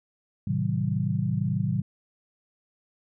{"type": "chord", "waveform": "sine", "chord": "A diminished seventh", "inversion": "none", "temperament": "just", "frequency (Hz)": [110, 132, 158.4, 190.08], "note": ["A2", "C3", "Eb3", "Gb3"], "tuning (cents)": [0, 16, 31, 47], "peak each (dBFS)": -29, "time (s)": [0.47, 1.82], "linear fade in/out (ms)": 5, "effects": []}